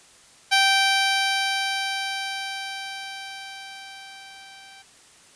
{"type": "tone with level ramp", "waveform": "10% pulse", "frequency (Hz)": 780, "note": "G5", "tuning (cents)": -9, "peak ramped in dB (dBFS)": [-7, -37], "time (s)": [0.51, 4.83], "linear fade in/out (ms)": 20, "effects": ["white hiss -52 dBFS RMS until 5.35 s", "resampled to 22050 Hz"]}